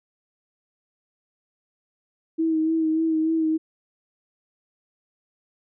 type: tone with vibrato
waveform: sine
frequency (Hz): 320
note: D#4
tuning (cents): +49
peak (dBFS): -19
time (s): 2.38-3.58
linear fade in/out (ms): 20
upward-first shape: sine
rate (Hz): 3.4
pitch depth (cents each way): 29
effects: none